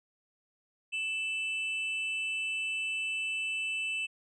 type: tone pair together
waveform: triangle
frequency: 2640 / 3000 Hz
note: E7 / F#7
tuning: +2 / +23 cents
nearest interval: major second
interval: 221 cents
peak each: -30 / -38 dBFS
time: 0.92-4.07 s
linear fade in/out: 20 ms
effects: resampled to 22050 Hz